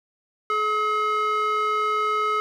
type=tone with band-pass filter; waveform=square; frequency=426.2 Hz; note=G#4; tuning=45 cents sharp; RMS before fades=-23 dBFS; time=0.5-2.4 s; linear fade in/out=0 ms; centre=1400 Hz; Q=2.5; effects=none